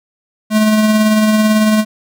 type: tone with tremolo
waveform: square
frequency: 215.2 Hz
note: A3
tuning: 38 cents flat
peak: -8 dBFS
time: 0.5-1.85 s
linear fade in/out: 50 ms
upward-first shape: triangle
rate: 18 Hz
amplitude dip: 35%
effects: none